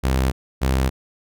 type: tone pair in turn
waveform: sawtooth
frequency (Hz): 65.41 / 65.71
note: C2 / C2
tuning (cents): 0 / +8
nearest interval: unison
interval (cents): 8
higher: second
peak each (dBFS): -13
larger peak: neither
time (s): 0.03-0.32 / 0.61-0.9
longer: neither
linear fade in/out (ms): 20
effects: none